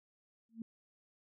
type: tone with exponential growth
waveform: sine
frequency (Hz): 226.5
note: A#3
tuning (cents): -50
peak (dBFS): -36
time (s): 0.49-0.62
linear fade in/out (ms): 2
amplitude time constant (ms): 27
effects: none